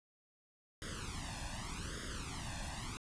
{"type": "noise with flanger", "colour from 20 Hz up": "pink", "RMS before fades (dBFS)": -43, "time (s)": [0.82, 2.97], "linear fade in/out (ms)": 0, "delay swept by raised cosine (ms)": [0.59, 1.17], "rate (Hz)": 0.84, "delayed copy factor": 1, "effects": ["resampled to 22050 Hz"]}